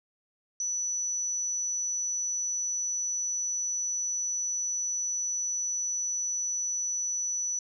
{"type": "tone", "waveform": "sine", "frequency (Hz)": 5940, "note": "F#8", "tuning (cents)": 6, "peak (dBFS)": -28, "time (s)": [0.6, 7.59], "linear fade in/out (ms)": 2, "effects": []}